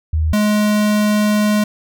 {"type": "tone pair in turn", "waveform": ["sine", "square"], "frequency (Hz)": [78.7, 210.1], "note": ["D#2", "G#3"], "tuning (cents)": [20, 20], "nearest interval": "octave + perfect fourth", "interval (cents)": 1700, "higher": "second", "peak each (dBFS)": -13, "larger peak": "neither", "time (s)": [[0.13, 0.33], [0.33, 1.64]], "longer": "second", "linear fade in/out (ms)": 5, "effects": []}